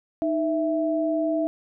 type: tone pair together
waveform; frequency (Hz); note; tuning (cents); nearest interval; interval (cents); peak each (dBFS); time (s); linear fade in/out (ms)
sine; 311.1 / 659.2; D#4 / E5; 0 / 0; octave + minor second; 1300; -24; 0.22-1.47; 0
effects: none